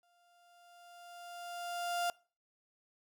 35% pulse tone with exponential growth, 698.5 Hz, F5, in tune, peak -29 dBFS, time 0.03-2.1 s, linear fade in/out 1 ms, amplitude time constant 450 ms, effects noise-tail reverb RT60 0.4 s tail -24 dB re dry

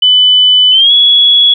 sine tone with pitch glide, 3000 to 3367 Hz, F#7 to G#7, +23 to +23 cents, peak -3 dBFS, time 0.02-1.54 s, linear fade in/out 5 ms, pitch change +200 cents, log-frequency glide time 0.71-0.92 s, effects none

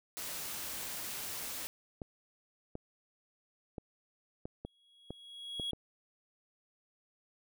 white noise, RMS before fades -41 dBFS, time 0.17-1.67 s, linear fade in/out 0 ms
clicks, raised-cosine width 2 ms, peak -27 dBFS, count 8, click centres 2.018 / 2.754 / 3.782 / 4.455 / 4.65 / 5.106 / 5.598 / 5.733 s
triangle tone with exponential growth, 3322 Hz, G#7, in tune, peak -32 dBFS, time 4.65-5.71 s, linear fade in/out 2 ms, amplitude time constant 230 ms
effects none

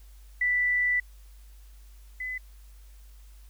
sine tone pair in turn, 1976 / 2012 Hz, B6 / B6, 0 / +32 cents, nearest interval unison, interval 32 cents, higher second, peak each -22 / -31 dBFS, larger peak first, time 0.41-1 / 2.2-2.38 s, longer first, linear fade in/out 5 ms, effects added 50 Hz sine -47 dBFS peak until 3.49 s + white hiss -62 dBFS RMS until 3.49 s

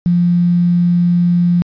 sine tone with quantisation, 174.61 Hz, F3, in tune, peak -9 dBFS, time 0.06-1.62 s, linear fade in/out 0 ms, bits 6, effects resampled to 11025 Hz

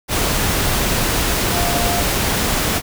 sine tone in noise, 698.5 Hz, F5, in tune, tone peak -22 dBFS, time 1.51-2.05 s, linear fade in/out 50 ms, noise pink, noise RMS -18 dBFS, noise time 0.08-2.82 s, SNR -7 dB, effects none

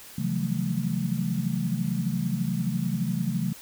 sine tone cluster, 133.6 / 162.3 / 177.1 / 188.7 / 220.4 Hz, C3 / E3 / F3 / F#3 / A3, +36 / -27 / +24 / +34 / +3 cents, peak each -31 dBFS, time 0.18-3.53 s, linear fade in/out 5 ms, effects white hiss -46 dBFS RMS until 3.61 s

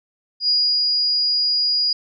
sine tone with ADSR envelope, 4883 Hz, D#8, 33 cents flat, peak -14 dBFS, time 0.4-1.93 s, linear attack 85 ms, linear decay 320 ms, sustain -2 dB, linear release 4 ms, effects none

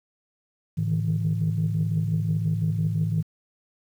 sine tone cluster, 107.7 / 143.4 / 155.8 / 161.6 Hz, A2 / D3 / D#3 / E3, -37 / -41 / +3 / -34 cents, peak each -25 / -33 / -29 / -24 dBFS, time 0.77-3.23 s, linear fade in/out 20 ms, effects tanh soft clip ceiling -15 dBFS + 9-bit

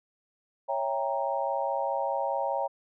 sine chord, C# diminished seventh, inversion none, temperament equal with one note detuned, 554.4 / 659.3 / 793.1 / 932.3 Hz, C#5 / E5 / G5 / Bb5, 0 / 0 / +20 / 0 cents, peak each -31 / -34 / -32 / -32 dBFS, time 0.68-2.68 s, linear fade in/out 20 ms, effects none

